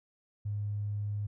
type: tone with tanh clipping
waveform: triangle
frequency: 103.3 Hz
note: G#2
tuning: 9 cents flat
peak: -31 dBFS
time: 0.45-1.27 s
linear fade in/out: 10 ms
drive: 3 dB
effects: none